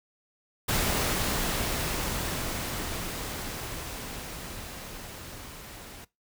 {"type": "noise with level ramp", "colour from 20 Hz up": "pink", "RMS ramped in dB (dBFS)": [-26, -45], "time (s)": [0.68, 6.05], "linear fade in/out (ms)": 10, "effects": ["noise-tail reverb RT60 0.2 s tail -20 dB re dry"]}